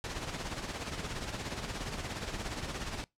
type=noise with tremolo; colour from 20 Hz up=pink; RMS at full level=-36 dBFS; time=0.04-3.04 s; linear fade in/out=0 ms; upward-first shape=sine; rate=17 Hz; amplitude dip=55%; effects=noise-tail reverb RT60 0.2 s tail -24 dB re dry + low-pass 7000 Hz 12 dB/octave